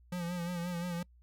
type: tone with vibrato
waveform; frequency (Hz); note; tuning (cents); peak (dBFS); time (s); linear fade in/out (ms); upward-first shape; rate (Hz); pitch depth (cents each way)
square; 174.61; F3; 0; -35; 0.12-1.03; 5; sine; 5.7; 52
effects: noise-tail reverb RT60 0.1 s tail -26 dB re dry + added 60 Hz sine -58 dBFS peak until 1.22 s

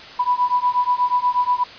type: beating tone pair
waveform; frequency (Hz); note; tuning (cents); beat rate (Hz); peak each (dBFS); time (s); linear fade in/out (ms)
sine; 984 / 992.3; B5 / B5; -7 / +8; 8.3; -19; 0.19-1.64; 10
effects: white hiss -38 dBFS RMS until 1.78 s + resampled to 11025 Hz

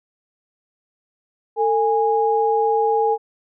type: tone pair together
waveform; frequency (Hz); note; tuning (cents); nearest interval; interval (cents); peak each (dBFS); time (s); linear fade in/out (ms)
sine; 448 / 825; A4 / G#5; +31 / -12; major seventh; 1057; -18; 1.56-3.18; 50
effects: none

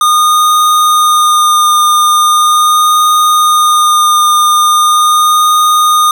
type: tone with vibrato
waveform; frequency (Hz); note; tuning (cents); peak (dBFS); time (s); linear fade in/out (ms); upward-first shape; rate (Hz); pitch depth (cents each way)
square; 1222; D#6; -32; -6; 0.01-6.11; 2; sine; 0.4; 12
effects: none

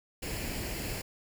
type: noise with comb filter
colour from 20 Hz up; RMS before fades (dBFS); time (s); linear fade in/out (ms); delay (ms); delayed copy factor
pink; -36; 0.22-1.02; 10; 0.41; +0.55
effects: none

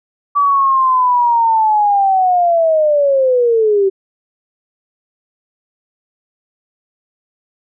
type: linear sweep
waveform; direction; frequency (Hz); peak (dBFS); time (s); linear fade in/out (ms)
sine; down; 1154 to 380; -9; 0.35-3.9; 20
effects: none

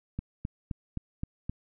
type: click train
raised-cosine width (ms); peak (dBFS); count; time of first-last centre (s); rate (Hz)
5; -20; 6; 0.19-1.495; 3.83
effects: none

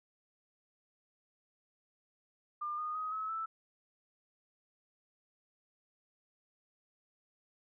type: tone with pitch steps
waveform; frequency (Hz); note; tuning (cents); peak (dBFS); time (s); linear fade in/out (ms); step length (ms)
sine; 1200 / 1228.8 / 1258.2 / 1288.4 / 1319.2; D6 / D#6 / D#6 / E6 / E6; +37 / -22 / +19 / -40 / +1; -35; 2.61-3.46; 10; 170
effects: none

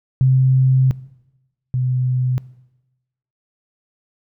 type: tone pair in turn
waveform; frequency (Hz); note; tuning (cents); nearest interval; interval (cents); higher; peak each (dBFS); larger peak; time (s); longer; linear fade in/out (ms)
sine; 130.81 / 127.09; C3 / C3; 0 / -50; unison; 50; first; -10 / -16; first; 0.21-0.91 / 1.74-2.38; first; 0
effects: noise-tail reverb RT60 1.0 s tail -20 dB re dry

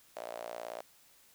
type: tone with high-pass filter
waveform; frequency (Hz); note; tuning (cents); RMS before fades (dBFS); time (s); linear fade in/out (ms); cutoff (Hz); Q
sawtooth; 58.2; A#1; -2; -43; 0.16-0.81; 5; 620; 5.7
effects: white hiss -63 dBFS RMS until 1.34 s

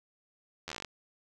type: slowing click train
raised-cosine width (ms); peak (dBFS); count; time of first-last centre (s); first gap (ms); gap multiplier
0.2; -21; 11; 0.68-0.847; 11; 1.09
effects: none

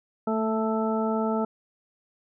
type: harmonic tone with a mistuned harmonic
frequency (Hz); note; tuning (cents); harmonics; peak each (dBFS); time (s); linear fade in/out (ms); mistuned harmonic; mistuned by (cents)
220; A3; 0; 1 / 2 / 3 / 4 / 6; -26 / -29 / -31 / -32 / -34; 0.27-1.45; 5; 1; +16
effects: none

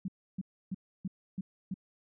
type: tone bursts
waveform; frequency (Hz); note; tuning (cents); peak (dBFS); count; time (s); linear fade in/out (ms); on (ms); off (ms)
sine; 188.4; F#3; +32; -32; 6; 0.05-1.742; 5; 32; 300
effects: none

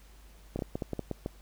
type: clicks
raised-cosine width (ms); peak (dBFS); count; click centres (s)
2; -19; 9; 0.56 / 0.591 / 0.622 / 0.755 / 0.822 / 0.933 / 0.993 / 1.113 / 1.261
effects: added 50 Hz sine -52 dBFS peak until 1.41 s + pink hiss -60 dBFS RMS until 1.41 s

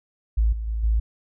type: tone with level steps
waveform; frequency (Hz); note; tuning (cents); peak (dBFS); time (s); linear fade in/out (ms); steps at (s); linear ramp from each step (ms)
sine; 55; A1; 0; -16 / -26 / -23 / -17; 0.37-1; 10; 0.52 / 0.67 / 0.83; 10
effects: none

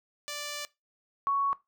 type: tone pair in turn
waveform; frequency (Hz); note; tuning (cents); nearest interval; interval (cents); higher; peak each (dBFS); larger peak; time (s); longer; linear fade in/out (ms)
5% pulse / sine; 587.3 / 1113.5; D5 / C#6; 0 / +7; major seventh; 1107; second; -24; neither; 0.28-0.65 / 1.27-1.53; first; 0
effects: noise-tail reverb RT60 0.2 s tail -19 dB re dry

